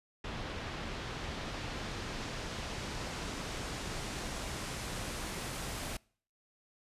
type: noise with low-pass filter sweep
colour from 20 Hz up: pink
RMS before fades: -40 dBFS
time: 0.24-5.97 s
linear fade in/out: 5 ms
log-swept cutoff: 3500 to 12000 Hz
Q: 0.8
effects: noise-tail reverb RT60 0.5 s tail -25 dB re dry + resampled to 32000 Hz